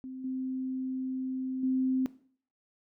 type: tone with level steps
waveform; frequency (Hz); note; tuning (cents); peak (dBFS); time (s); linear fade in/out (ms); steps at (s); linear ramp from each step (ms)
sine; 260; C4; -11; -38 / -31 / -25; 0.04-2.06; 0; 0.24 / 1.63; 5
effects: noise-tail reverb RT60 0.5 s tail -17 dB re dry